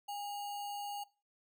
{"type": "tone with sample-and-hold", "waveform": "sine", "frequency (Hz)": 814, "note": "G#5", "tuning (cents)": -35, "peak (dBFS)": -38, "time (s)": [0.08, 1.04], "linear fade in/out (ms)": 10, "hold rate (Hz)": 3675, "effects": ["noise-tail reverb RT60 0.3 s tail -19 dB re dry"]}